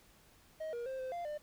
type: tone with pitch steps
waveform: triangle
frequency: 630 / 474.8 / 527 / 518 / 694 / 598 Hz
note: D#5 / A#4 / C5 / C5 / F5 / D5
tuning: +21 / +32 / +12 / -17 / -11 / +31 cents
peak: -36 dBFS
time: 0.6-1.38 s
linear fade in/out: 10 ms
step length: 130 ms
effects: pink hiss -64 dBFS RMS until 1.42 s